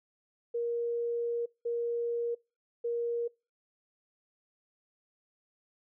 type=tone bursts at uneven times; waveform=sine; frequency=471.3 Hz; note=A#4; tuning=19 cents sharp; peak=-29 dBFS; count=3; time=0.54-1.46 / 1.65-2.35 / 2.84-3.28 s; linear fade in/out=10 ms; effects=noise-tail reverb RT60 0.3 s tail -26 dB re dry